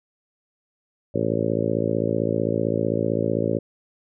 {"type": "harmonic tone", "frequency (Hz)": 55.6, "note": "A1", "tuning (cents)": 19, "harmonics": [2, 3, 4, 5, 6, 7, 8, 9, 10], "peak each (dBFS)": [-29, -29, -29, -29, -29, -29, -29, -29, -29], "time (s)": [1.14, 3.59], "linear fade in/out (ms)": 10, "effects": []}